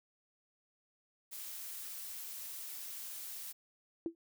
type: noise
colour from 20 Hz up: blue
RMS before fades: -45 dBFS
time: 1.31-3.53 s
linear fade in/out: 20 ms
type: tone with exponential decay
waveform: sine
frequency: 333 Hz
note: E4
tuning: 18 cents sharp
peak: -30 dBFS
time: 4.06-4.15 s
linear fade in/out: 1 ms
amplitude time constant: 19 ms
effects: none